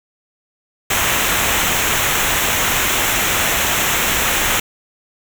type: noise with comb filter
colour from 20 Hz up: pink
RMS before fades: -17 dBFS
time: 0.9-4.6 s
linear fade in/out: 5 ms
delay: 0.21 ms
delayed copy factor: -0.65
effects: none